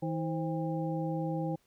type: harmonic tone with a mistuned harmonic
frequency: 160.8 Hz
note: E3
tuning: 43 cents flat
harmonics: 1 / 2 / 3 / 5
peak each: -33 / -36 / -38 / -40 dBFS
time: 0.02-1.56 s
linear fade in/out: 10 ms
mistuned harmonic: 3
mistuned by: +140 cents
effects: pink hiss -71 dBFS RMS until 1.66 s